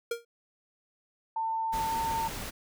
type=tone with exponential decay; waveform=square; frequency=468 Hz; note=A#4; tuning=7 cents sharp; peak=-27 dBFS; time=0.11-0.25 s; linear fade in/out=5 ms; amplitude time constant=30 ms
type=tone with pitch glide; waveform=sine; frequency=896 to 903.8 Hz; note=A5 to A5; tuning=+31 to +46 cents; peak=-28 dBFS; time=1.36-2.28 s; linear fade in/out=5 ms; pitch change=+15 cents; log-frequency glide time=1.89-1.94 s
type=noise; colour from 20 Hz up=pink; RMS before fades=-38 dBFS; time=1.72-2.51 s; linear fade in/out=20 ms
effects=none